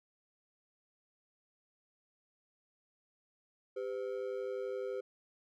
triangle ring-modulated tone, 452 Hz, A4, 47 cents sharp, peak -31 dBFS, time 3.76-5.01 s, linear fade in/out 10 ms, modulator 55.8 Hz, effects none

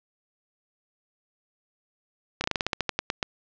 slowing click train, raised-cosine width 0.2 ms, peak -7 dBFS, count 13, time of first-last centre 2.41-3.228 s, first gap 30 ms, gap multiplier 1.14, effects low-pass 5000 Hz 12 dB/octave

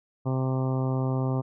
harmonic tone, 130.81 Hz, C3, in tune, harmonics 1 / 2 / 3 / 4 / 5 / 6 / 7 / 8 / 9, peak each -25 / -31 / -35 / -37 / -39 / -41 / -42 / -43 / -44 dBFS, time 0.25-1.42 s, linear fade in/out 20 ms, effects none

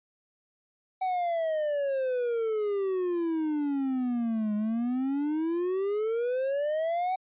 triangle exponential two-way sweep, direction down then up, 760 to 207.7 to 760 Hz, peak -24 dBFS, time 1.01-7.16 s, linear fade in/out 10 ms, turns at 4.55 s, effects resampled to 8000 Hz

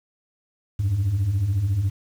sine beating tone pair, 87.3 / 101.3 Hz, F2 / G#2, 0 / -43 cents, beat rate 14 Hz, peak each -25 / -18 dBFS, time 0.79-1.9 s, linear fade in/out 10 ms, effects tanh soft clip ceiling -17 dBFS + 8-bit

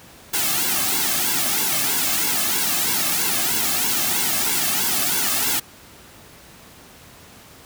white noise with flanger, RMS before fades -21 dBFS, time 0.33-5.6 s, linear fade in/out 10 ms, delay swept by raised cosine 1.6 to 2.12 ms, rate 3.1 Hz, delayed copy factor -1, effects pink hiss -45 dBFS RMS until 7.65 s + high-pass 60 Hz 12 dB/octave

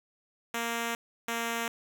5% pulse tone pair in turn, 232.6 / 231.7 Hz, A#3 / A#3, -4 / -10 cents, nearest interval unison, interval 6 cents, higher first, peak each -19 dBFS, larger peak neither, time 0.54-0.95 / 1.28-1.68 s, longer first, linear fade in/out 2 ms, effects none

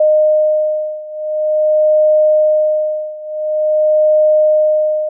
sine beating tone pair, 614 / 614.47 Hz, D#5 / D#5, -23 / -22 cents, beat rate 0.47 Hz, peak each -12 / -14 dBFS, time 0-5.09 s, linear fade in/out 5 ms, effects none

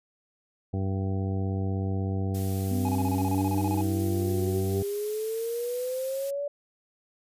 harmonic tone, 96.3 Hz, G2, 30 cents flat, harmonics 1 / 2 / 3 / 4 / 5 / 7 / 8, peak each -27 / -33 / -37 / -39 / -41 / -44 / -45 dBFS, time 0.73-4.83 s, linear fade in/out 10 ms
blue noise, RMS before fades -41 dBFS, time 2.34-6.31 s, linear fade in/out 10 ms
sine exponential sweep, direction up, 246.9 to 580 Hz, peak -28 dBFS, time 2.71-6.48 s, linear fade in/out 5 ms
triangle tone bursts, 838 Hz, G#5, 15 cents sharp, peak -28 dBFS, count 15, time 2.85-3.812 s, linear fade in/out 2 ms, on 38 ms, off 28 ms
effects resampled to 32000 Hz

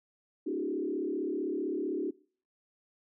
sine tone with frequency modulation, 338.6 Hz, E4, 46 cents sharp, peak -30 dBFS, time 0.46-2.11 s, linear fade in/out 10 ms, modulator 35.6 Hz, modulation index 1.8, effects noise-tail reverb RT60 0.5 s tail -25 dB re dry

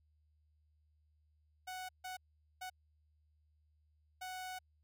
sawtooth tone bursts at uneven times, 741 Hz, F#5, 2 cents sharp, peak -39 dBFS, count 4, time 1.67-1.89 / 2.04-2.17 / 2.61-2.7 / 4.21-4.59 s, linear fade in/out 10 ms, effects added 76 Hz sine -70 dBFS peak until 4.83 s

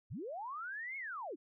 sine linear two-way sweep, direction up then down, 67.9 to 2214 to 246.2 Hz, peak -40 dBFS, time 0.1-1.36 s, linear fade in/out 20 ms, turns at 0.97 s, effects none

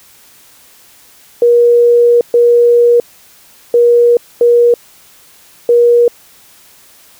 sine tone bursts at uneven times, 476.8 Hz, A#4, 39 cents sharp, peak -4 dBFS, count 5, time 1.42-2.21 / 2.34-3 / 3.74-4.17 / 4.41-4.74 / 5.69-6.08 s, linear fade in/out 2 ms, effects white hiss -43 dBFS RMS until 7.19 s

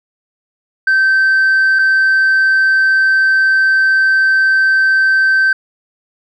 sine tone pair in turn, 1551 / 1551 Hz, G6 / G6, -19 / -19 cents, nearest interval unison, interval 0 cents, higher neither, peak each -6 dBFS, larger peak neither, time 0.87-1.79 / 1.79-5.53 s, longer second, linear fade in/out 5 ms, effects tanh soft clip ceiling -7 dBFS

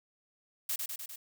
blue noise with echo, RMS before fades -33 dBFS, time 0.69-0.76 s, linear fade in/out 5 ms, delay 100 ms, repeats 4, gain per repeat -3 dB, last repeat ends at 1.16 s, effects none

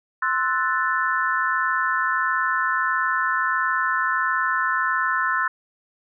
sine chord, F# half-diminished seventh, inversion second, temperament equal, 1046.5 / 1318.5 / 1480 / 1760 Hz, C6 / E6 / F#6 / A6, 0 / 0 / 0 / 0 cents, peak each -25 dBFS, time 0.22-5.48 s, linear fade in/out 5 ms, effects none

